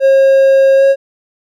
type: tone with pitch glide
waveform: triangle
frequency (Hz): 540 to 546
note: C#5 to C#5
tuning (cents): -45 to -26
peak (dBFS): -3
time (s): 0-0.96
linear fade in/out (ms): 50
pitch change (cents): +19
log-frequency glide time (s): 0.76-0.84
effects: none